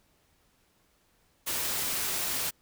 white noise, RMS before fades -31 dBFS, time 1.46-2.51 s, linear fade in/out 20 ms, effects pink hiss -68 dBFS RMS until 2.61 s

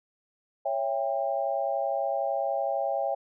sine chord, C# diminished, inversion none, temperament just, 554.4 / 665.2 / 798.3 Hz, C#5 / E5 / G5, 0 / +16 / +31 cents, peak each -30 dBFS, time 0.65-3.15 s, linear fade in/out 10 ms, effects none

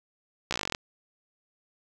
slowing click train, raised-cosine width 0.2 ms, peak -11 dBFS, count 13, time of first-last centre 0.51-0.749 s, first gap 15 ms, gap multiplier 1.05, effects none

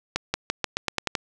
accelerating click train, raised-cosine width 0.2 ms, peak -6 dBFS, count 9, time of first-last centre 0.16-1.152 s, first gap 180 ms, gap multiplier 0.89, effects none

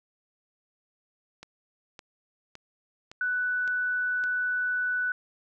click train, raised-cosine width 0.2 ms, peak -26 dBFS, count 6, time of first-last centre 1.43-4.239 s, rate 1.78 Hz
sine tone, 1488 Hz, F#6, 9 cents sharp, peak -25 dBFS, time 3.21-5.12 s, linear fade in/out 2 ms
effects none

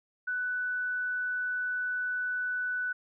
sine tone, 1490 Hz, F#6, 12 cents sharp, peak -29 dBFS, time 0.27-2.93 s, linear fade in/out 10 ms, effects none

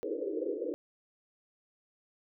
white band-pass noise, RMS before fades -35 dBFS, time 0.03-0.74 s, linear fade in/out 0 ms, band 290 to 530 Hz, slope 96 dB/octave, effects none

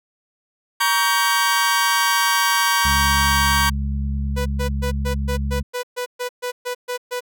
sawtooth chord, G diminished, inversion first, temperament just, 940.8 / 1128.9 / 1568 Hz, Bb5 / Db6 / G6, +16 / +31 / 0 cents, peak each -17 dBFS, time 0.8-3.7 s, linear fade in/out 10 ms
harmonic tone, 69.3 Hz, C#2, in tune, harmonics 1 / 2 / 3, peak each -21 / -29 / -29 dBFS, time 2.84-5.63 s, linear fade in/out 20 ms
sawtooth tone bursts, 493.9 Hz, B4, in tune, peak -19 dBFS, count 13, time 4.36-7.207 s, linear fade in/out 20 ms, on 99 ms, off 130 ms
effects none

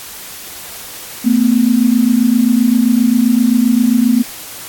sine tone pair together, 225.3 / 252.9 Hz, A3 / B3, +41 / +41 cents, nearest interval major second, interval 200 cents, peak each -11 dBFS, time 1.24-4.23 s, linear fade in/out 20 ms, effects white hiss -30 dBFS RMS until 4.68 s + AAC 64 kbps

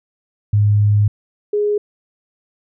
sine tone pair in turn, 103.83 / 415.3 Hz, G#2 / G#4, 0 / 0 cents, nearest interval 2 octaves, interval 2400 cents, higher second, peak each -10 / -14 dBFS, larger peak first, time 0.53-1.08 / 1.53-1.78 s, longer first, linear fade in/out 5 ms, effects none

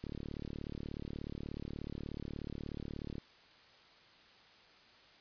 click train, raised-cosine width 3 ms, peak -29 dBFS, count 116, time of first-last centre 0.04-3.182 s, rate 36.6 Hz, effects white hiss -61 dBFS RMS until 5.2 s + resampled to 11025 Hz

